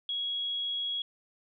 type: tone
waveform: sine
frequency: 3322 Hz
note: G#7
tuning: in tune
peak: -30 dBFS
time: 0.09-1.02 s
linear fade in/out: 2 ms
effects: none